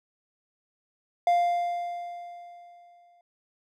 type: tone with exponential decay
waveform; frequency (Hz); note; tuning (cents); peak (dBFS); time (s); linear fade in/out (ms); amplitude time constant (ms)
triangle; 698.5; F5; 0; -16; 1.27-3.21; 2; 420
effects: none